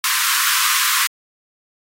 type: high-pass noise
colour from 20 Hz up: pink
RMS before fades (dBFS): -18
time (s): 0.04-1.07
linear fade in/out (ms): 2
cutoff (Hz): 1000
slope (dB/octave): 96
effects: AAC 48 kbps